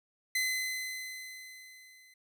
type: tone with level ramp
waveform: sawtooth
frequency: 2037 Hz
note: C7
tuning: 47 cents flat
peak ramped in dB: -24 to -54 dBFS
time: 0.35-2.14 s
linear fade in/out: 5 ms
effects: none